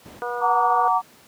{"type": "noise", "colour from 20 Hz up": "brown", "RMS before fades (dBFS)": -36, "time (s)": [0.05, 0.2], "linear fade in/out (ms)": 10}
{"type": "harmonic tone", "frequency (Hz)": 241.9, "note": "B3", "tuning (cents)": -36, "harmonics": [2, 3, 4, 5, 6], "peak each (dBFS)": [-29, -31, -32, -33, -34], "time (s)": [0.22, 0.88], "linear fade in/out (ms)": 0}
{"type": "chord", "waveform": "sine", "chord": "Gb augmented", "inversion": "none", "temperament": "just", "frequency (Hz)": [740, 925, 1156.2], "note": ["Gb5", "Bb5", "D6"], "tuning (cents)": [0, -14, -27], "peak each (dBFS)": -21, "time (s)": [0.4, 1.02], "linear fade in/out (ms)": 50}
{"effects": ["pink hiss -51 dBFS RMS until 1.27 s", "high-pass 150 Hz 12 dB/octave"]}